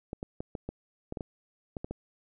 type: clicks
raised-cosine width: 2 ms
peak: -22 dBFS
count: 11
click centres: 0.131 / 0.229 / 0.405 / 0.552 / 0.69 / 1.124 / 1.172 / 1.208 / 1.768 / 1.845 / 1.91 s
effects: none